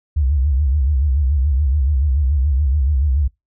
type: tone with vibrato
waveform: sine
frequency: 69.7 Hz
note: C#2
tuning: 10 cents sharp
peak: -13 dBFS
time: 0.16-3.28 s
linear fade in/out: 10 ms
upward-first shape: sine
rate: 7 Hz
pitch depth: 170 cents each way
effects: noise-tail reverb RT60 0.2 s tail -26 dB re dry